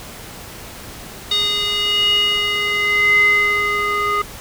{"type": "tone with band-pass filter sweep", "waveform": "square", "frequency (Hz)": 411.9, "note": "G#4", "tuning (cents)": -14, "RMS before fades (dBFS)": -17, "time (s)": [1.31, 4.22], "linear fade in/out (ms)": 5, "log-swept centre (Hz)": [3700, 1500], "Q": 8.1, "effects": ["pink hiss -35 dBFS RMS until 4.4 s"]}